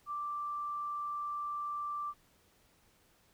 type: tone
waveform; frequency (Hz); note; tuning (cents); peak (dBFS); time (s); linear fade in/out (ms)
sine; 1174.7; D6; 0; -35; 0.06-2.14; 50
effects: pink hiss -68 dBFS RMS until 3.33 s